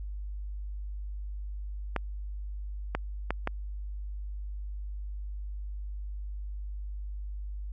clicks, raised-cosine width 0.5 ms, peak -13 dBFS, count 4, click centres 1.963 / 2.95 / 3.306 / 3.474 s, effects added 50 Hz sine -34 dBFS peak until 7.72 s + MP3 96 kbps

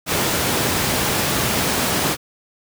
pink high-pass noise, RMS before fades -20 dBFS, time 0.06-2.17 s, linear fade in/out 50 ms, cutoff 100 Hz, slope 12 dB/octave, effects none

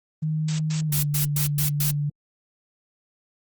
sine tone with pitch glide, 155.56 to 145.98 Hz, D#3 to D3, 0 to -10 cents, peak -22 dBFS, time 0.22-2.1 s, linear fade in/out 10 ms, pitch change -110 cents, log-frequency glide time 0.86-0.94 s
blue noise bursts, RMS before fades -25 dBFS, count 7, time 0.48-1.91 s, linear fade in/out 5 ms, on 110 ms, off 110 ms
effects Opus 24 kbps

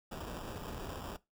pink noise with sample-and-hold, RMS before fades -43 dBFS, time 0.11-1.17 s, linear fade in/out 10 ms, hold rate 2100 Hz, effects noise-tail reverb RT60 0.2 s tail -19 dB re dry

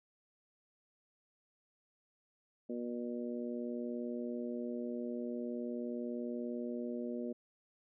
harmonic tone, 120.4 Hz, B2, 44 cents flat, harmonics 2 / 3 / 4 / 5, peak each -39 / -43 / -45 / -47 dBFS, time 2.69-7.33 s, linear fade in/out 10 ms, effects none

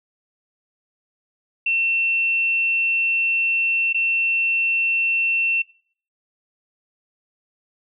sine tone with dropouts, 2700 Hz, E7, 41 cents sharp, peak -18 dBFS, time 1.66-5.62 s, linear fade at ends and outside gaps 5 ms, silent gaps 3.928-3.944 s, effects noise-tail reverb RT60 0.5 s tail -20 dB re dry

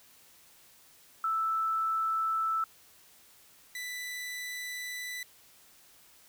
sine / sawtooth tone pair in turn, 1318.5 / 1985.2 Hz, E6 / B6, 0 / +8 cents, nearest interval perfect fifth, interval 708 cents, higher second, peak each -27 / -33 dBFS, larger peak first, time 1.24-2.64 / 3.75-5.23 s, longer second, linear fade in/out 2 ms, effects white hiss -59 dBFS RMS until 6.28 s

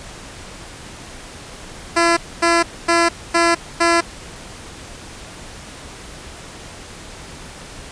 10% pulse tone bursts, 338.4 Hz, E4, 45 cents sharp, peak -4 dBFS, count 5, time 1.96-4.01 s, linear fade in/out 10 ms, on 210 ms, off 250 ms, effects pink hiss -36 dBFS RMS until 7.91 s + resampled to 22050 Hz

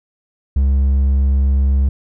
sine tone with hard clipping, 68 Hz, C#2, 33 cents flat, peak -12 dBFS, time 0.56-1.89 s, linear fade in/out 5 ms, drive 3 dB, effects none

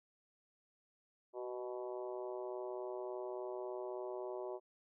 harmonic tone with a mistuned harmonic, 123.47 Hz, B2, in tune, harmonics 3 / 4 / 5 / 6 / 7 / 8 / 9, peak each -43 / -50 / -46 / -56 / -53 / -54 / -61 dBFS, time 1.33-4.6 s, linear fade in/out 50 ms, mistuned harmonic 3, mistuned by +23 cents, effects none

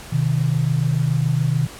sine tone pair together, 127.58 / 154.6 Hz, C3 / D#3, -43 / -11 cents, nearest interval minor third, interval 332 cents, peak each -19 dBFS, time 0.12-1.67 s, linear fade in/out 10 ms, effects pink hiss -38 dBFS RMS until 1.79 s + low-pass 12000 Hz 12 dB/octave

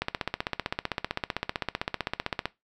click train, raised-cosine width 0.3 ms, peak -11 dBFS, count 39, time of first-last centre 0.02-2.456 s, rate 15.6 Hz, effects noise-tail reverb RT60 0.2 s tail -19 dB re dry

